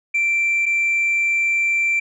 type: tone pair in turn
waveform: sine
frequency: 2349 / 2349 Hz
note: D7 / D7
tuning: 0 / 0 cents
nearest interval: unison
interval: 0 cents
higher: neither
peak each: -14 dBFS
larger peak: neither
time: 0.14-0.66 / 0.66-2 s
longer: second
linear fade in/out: 10 ms
effects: tanh soft clip ceiling -14 dBFS